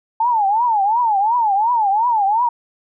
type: tone with vibrato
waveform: sine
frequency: 874 Hz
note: A5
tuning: 12 cents flat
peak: -13 dBFS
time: 0.2-2.49 s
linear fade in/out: 5 ms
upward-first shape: triangle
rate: 2.8 Hz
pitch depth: 230 cents each way
effects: none